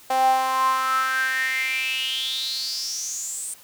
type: tone with high-pass filter sweep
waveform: sawtooth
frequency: 261.6 Hz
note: C4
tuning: in tune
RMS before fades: -24 dBFS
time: 0.1-3.54 s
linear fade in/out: 5 ms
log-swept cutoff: 690 to 8800 Hz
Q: 9.2
effects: white hiss -49 dBFS RMS until 3.63 s